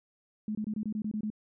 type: tone bursts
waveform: sine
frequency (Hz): 213.4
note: G#3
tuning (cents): +47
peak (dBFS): -30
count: 9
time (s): 0.48-1.302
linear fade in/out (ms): 2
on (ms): 70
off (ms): 24
effects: none